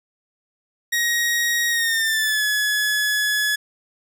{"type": "tone with pitch glide", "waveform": "sawtooth", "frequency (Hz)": [1886, 1699.8], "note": ["A#6", "G#6"], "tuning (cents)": [20, 40], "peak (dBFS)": -15, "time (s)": [0.92, 3.56], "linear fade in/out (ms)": 10, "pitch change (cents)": -180, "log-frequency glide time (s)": [1.69, 2.45], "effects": []}